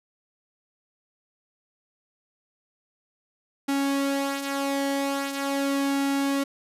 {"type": "tone with flanger", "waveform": "sawtooth", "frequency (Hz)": 277.2, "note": "C#4", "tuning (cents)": 0, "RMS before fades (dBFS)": -26, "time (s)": [3.68, 6.44], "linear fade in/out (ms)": 10, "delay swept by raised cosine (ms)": [1.9, 4.4], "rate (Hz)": 0.42, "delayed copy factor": -0.5, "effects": ["resampled to 32000 Hz"]}